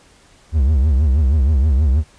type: tone with vibrato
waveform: triangle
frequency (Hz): 71.1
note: C#2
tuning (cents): +45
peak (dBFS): -9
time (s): 0.52-2.04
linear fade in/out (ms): 50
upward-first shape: triangle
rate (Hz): 6.3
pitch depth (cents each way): 240
effects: pink hiss -50 dBFS RMS until 2.18 s + resampled to 22050 Hz